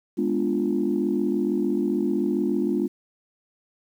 sine chord, G# diminished seventh, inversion none, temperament equal, 207.7 / 246.9 / 293.7 / 349.2 Hz, G#3 / B3 / D4 / F4, 0 / 0 / 0 / 0 cents, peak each -26 / -27 / -26 / -25 dBFS, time 0.17-2.88 s, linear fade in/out 20 ms, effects tanh soft clip ceiling -12 dBFS + 9-bit

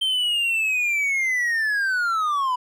triangle linear sweep, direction down, 3136 to 979 Hz, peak -18 dBFS, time 0.01-2.56 s, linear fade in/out 10 ms, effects none

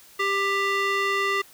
square tone with band-pass filter, 395.4 Hz, G4, 15 cents sharp, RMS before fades -24 dBFS, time 0.19-1.42 s, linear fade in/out 10 ms, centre 1900 Hz, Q 1.3, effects white hiss -51 dBFS RMS until 1.53 s

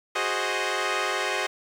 10% pulse chord, Ab dominant seventh, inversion third, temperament equal, 370 / 415.3 / 523.3 / 622.3 Hz, Gb4 / Ab4 / C5 / Eb5, 0 / 0 / 0 / 0 cents, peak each -22 dBFS, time 0.15-1.47 s, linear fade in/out 10 ms, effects low-pass 7000 Hz 12 dB/octave + 8-bit

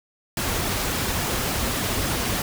pink noise with flanger, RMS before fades -25 dBFS, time 0.37-2.42 s, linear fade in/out 2 ms, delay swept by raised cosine 1.9 to 7.1 ms, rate 3.5 Hz, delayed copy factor -0.55, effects none

